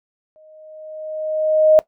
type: tone with exponential growth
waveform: sine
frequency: 622.3 Hz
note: D#5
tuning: in tune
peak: -6 dBFS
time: 0.36-1.79 s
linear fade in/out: 0 ms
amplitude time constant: 310 ms
effects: noise-tail reverb RT60 0.1 s tail -18 dB re dry